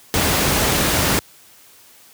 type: noise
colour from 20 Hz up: pink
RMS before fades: -17 dBFS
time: 0.14-1.19 s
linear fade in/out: 0 ms
effects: white hiss -48 dBFS RMS until 2.13 s + high-pass 60 Hz 12 dB/octave